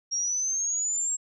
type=exponential sweep; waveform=sine; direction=up; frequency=5588 to 7600 Hz; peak=-25 dBFS; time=0.11-1.17 s; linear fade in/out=20 ms; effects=none